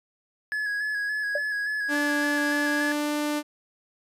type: tone with vibrato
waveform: triangle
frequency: 1685 Hz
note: G#6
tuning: 25 cents sharp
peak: -24 dBFS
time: 0.52-2.92 s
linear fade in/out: 0 ms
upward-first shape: square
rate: 3.5 Hz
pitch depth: 26 cents each way
type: tone with exponential decay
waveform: sine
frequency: 587.3 Hz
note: D5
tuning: in tune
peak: -21 dBFS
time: 1.35-1.43 s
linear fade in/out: 5 ms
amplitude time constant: 17 ms
type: tone with pitch glide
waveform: sawtooth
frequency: 292.6 to 296.9 Hz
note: D4 to D4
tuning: -6 to +19 cents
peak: -21 dBFS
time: 1.88-3.43 s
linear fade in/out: 50 ms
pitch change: +25 cents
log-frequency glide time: 2.51-3.15 s
effects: resampled to 32000 Hz